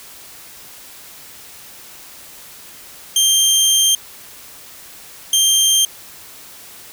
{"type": "tone bursts at uneven times", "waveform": "20% pulse", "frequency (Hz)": 3171, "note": "G7", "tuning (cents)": 19, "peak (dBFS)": -6, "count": 2, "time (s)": [[3.16, 3.95], [5.33, 5.85]], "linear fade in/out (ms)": 2, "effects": ["white hiss -39 dBFS RMS until 6.92 s"]}